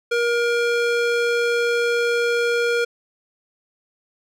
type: tone with band-pass filter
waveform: square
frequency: 473.6 Hz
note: A#4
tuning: 27 cents sharp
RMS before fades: -20 dBFS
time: 0.11-2.85 s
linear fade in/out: 10 ms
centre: 1500 Hz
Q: 0.52
effects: none